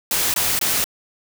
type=noise bursts; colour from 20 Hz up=white; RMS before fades=-20 dBFS; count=3; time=0.11-0.842 s; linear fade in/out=2 ms; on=230 ms; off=21 ms; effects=none